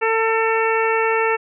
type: harmonic tone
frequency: 448.2 Hz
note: A4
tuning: 32 cents sharp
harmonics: 1 / 2 / 3 / 4 / 5 / 6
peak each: -19 / -22 / -24 / -25 / -26 / -27 dBFS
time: 0.01-1.37 s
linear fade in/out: 20 ms
effects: none